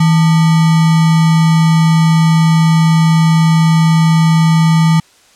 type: tone with sample-and-hold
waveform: sine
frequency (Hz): 162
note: E3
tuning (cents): -30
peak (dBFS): -6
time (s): 0-5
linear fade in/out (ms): 5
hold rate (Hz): 1050
effects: white hiss -47 dBFS RMS until 5.35 s + low-pass 8000 Hz 12 dB/octave